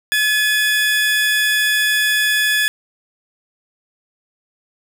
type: tone pair together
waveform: 30% pulse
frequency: 1709.3 / 2489 Hz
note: G#6 / D#7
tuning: +49 / 0 cents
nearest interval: perfect fifth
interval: 651 cents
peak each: -12 / -22 dBFS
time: 0.12-2.68 s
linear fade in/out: 0 ms
effects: none